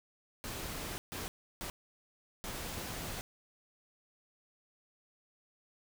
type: noise bursts at uneven times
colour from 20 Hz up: pink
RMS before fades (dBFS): -41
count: 4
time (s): 0.44-0.98 / 1.12-1.28 / 1.61-1.7 / 2.44-3.21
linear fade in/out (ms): 0
effects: none

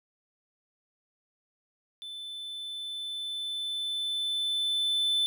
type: tone with level ramp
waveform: triangle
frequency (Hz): 3520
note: A7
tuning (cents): 0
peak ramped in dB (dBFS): -37 to -22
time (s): 2.02-5.26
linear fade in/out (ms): 0
effects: none

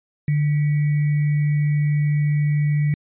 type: tone with sample-and-hold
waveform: sine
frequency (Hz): 147.7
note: D3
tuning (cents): +10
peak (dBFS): -16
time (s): 0.28-2.94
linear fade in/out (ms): 2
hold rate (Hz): 2100
effects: resampled to 8000 Hz

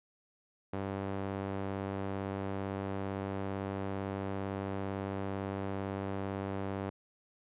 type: tone with band-pass filter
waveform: sawtooth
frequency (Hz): 97.8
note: G2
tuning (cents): -4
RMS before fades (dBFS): -37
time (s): 0.73-6.9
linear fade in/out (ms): 5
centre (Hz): 520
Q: 0.57
effects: resampled to 8000 Hz

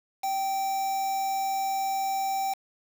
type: tone with quantisation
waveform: triangle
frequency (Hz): 778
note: G5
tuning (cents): -13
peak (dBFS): -24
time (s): 0.23-2.54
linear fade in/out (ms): 10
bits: 6
effects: none

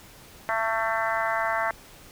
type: harmonic tone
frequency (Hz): 223.7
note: A3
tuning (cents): +29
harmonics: 3 / 4 / 5 / 6 / 7 / 8 / 9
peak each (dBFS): -29 / -30 / -31 / -32 / -32 / -33 / -34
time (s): 0.49-1.71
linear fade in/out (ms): 0
effects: pink hiss -49 dBFS RMS until 2.11 s

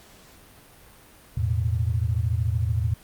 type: chord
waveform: sine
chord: E suspended fourth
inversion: none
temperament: equal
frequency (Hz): 82.41 / 110 / 123.47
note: E2 / A2 / B2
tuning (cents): 0 / 0 / 0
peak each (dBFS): -25 / -24 / -30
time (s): 1.37-2.94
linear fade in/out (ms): 5
effects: pink hiss -51 dBFS RMS until 3.03 s + Opus 48 kbps

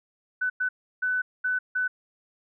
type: tone bursts at uneven times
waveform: sine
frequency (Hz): 1500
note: F#6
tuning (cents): +23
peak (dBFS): -23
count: 5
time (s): 0.41-0.5 / 0.6-0.69 / 1.02-1.22 / 1.44-1.59 / 1.75-1.88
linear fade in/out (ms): 10
effects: none

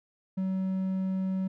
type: tone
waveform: triangle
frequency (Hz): 189.1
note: F#3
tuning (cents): +38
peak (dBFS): -25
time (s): 0.37-1.48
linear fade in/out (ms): 10
effects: none

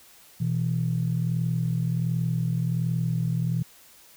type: tone pair together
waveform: sine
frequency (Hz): 123.47 / 164.81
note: B2 / E3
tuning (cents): 0 / 0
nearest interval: perfect fourth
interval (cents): 500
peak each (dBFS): -25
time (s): 0.4-3.63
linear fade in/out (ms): 10
effects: tanh soft clip ceiling -15 dBFS + white hiss -53 dBFS RMS until 4.16 s

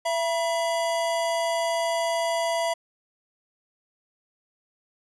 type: tone pair together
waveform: square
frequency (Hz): 670 / 964.1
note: E5 / B5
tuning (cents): +28 / -42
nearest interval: tritone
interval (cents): 630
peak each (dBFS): -25 / -30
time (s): 0.05-2.74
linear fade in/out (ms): 10
effects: resampled to 24000 Hz

